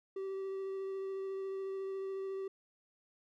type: tone with vibrato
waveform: triangle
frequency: 386.4 Hz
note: G4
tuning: 25 cents flat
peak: -35 dBFS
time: 0.16-2.48 s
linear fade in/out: 5 ms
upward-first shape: sine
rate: 14 Hz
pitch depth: 10 cents each way
effects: none